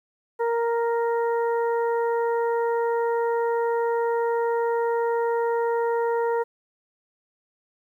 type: harmonic tone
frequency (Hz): 466.2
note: A#4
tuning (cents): 0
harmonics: 1 / 2 / 3 / 4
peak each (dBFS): -22 / -27 / -37 / -39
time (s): 0.39-6.44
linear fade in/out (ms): 20
effects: 10-bit